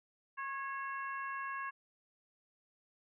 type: harmonic tone with a mistuned harmonic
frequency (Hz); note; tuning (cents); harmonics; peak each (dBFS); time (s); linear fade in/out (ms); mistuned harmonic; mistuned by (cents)
544; C#5; -33; 2 / 3 / 4 / 5; -40 / -42 / -52 / -52; 0.37-1.71; 20; 3; +28
effects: none